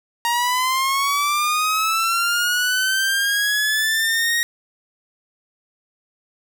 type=linear sweep; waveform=sawtooth; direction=up; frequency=934 to 1884 Hz; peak=-14 dBFS; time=0.25-4.43 s; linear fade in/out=0 ms; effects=none